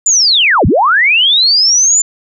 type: linear two-way sweep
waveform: sine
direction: down then up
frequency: 7210 to 51.91 to 7210 Hz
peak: -6 dBFS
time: 0.06-2.02 s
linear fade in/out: 5 ms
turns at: 0.66 s
effects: none